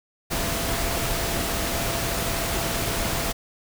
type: tone in noise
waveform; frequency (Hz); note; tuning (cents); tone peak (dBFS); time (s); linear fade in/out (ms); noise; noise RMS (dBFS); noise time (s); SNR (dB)
sine; 675; E5; +41; -34; 0.3-3.33; 20; pink; -26; 0.3-3.33; -11
effects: none